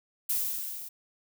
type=noise with level ramp; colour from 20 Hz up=violet; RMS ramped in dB=-27 to -42 dBFS; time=0.29-0.89 s; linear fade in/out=10 ms; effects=none